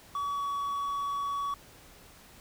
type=tone with pitch glide; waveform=triangle; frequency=1136 to 1129.5 Hz; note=C#6 to C#6; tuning=+42 to +32 cents; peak=-28 dBFS; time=0.15-1.54 s; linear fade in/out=2 ms; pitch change=-10 cents; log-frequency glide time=0.33-0.4 s; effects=pink hiss -54 dBFS RMS until 2.4 s